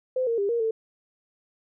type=tone with pitch steps; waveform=sine; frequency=513 / 462.7 / 401 / 468.9 / 445.9 Hz; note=C5 / A#4 / G4 / A#4 / A4; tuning=-34 / -13 / +39 / +10 / +23 cents; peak=-22 dBFS; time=0.16-0.71 s; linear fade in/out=5 ms; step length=110 ms; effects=none